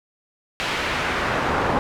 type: noise with band-pass filter sweep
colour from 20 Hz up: brown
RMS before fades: -23 dBFS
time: 0.6-1.79 s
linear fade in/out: 0 ms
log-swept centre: 2800 to 930 Hz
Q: 0.95
effects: none